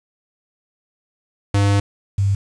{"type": "tone pair in turn", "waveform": ["square", "sine"], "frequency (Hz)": [100.5, 98.94], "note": ["G2", "G2"], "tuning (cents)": [44, 17], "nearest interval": "unison", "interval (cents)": 27, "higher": "first", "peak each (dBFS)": -14, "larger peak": "neither", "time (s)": [[1.54, 1.8], [2.18, 2.35]], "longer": "first", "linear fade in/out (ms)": 5, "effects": ["resampled to 22050 Hz", "7-bit"]}